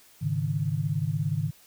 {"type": "chord", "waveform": "sine", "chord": "Ab suspended fourth", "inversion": "none", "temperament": "equal with one note detuned", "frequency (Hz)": [105.21, 138.59, 155.56], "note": ["Ab2", "Db3", "Eb3"], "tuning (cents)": [23, 0, 0], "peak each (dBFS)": [-31, -29, -28], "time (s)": [0.21, 1.51], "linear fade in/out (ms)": 20, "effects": ["white hiss -56 dBFS RMS until 1.66 s"]}